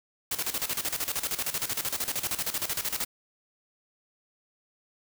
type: noise with tremolo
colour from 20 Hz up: white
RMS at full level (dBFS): -29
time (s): 0.31-3.05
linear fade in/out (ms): 5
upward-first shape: square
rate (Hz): 13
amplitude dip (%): 75
effects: none